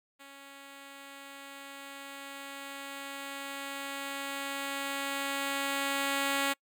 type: tone with level ramp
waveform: 5% pulse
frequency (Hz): 277.2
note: C#4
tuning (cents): 0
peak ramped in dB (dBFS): -38 to -16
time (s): 0.19-6.54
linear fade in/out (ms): 20
effects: noise-tail reverb RT60 0.1 s tail -26 dB re dry